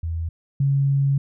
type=tone pair in turn; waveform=sine; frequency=82.41 / 138.6 Hz; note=E2 / C#3; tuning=0 / 0 cents; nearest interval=major sixth; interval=900 cents; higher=second; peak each=-23 / -16 dBFS; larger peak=second; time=0.03-0.29 / 0.6-1.18 s; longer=second; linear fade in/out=5 ms; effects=none